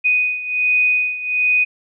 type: beating tone pair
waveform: sine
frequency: 2489 / 2490.3 Hz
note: D#7 / D#7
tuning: 0 / +1 cents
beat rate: 1.3 Hz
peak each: -16 / -20 dBFS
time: 0.04-1.65 s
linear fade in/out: 20 ms
effects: none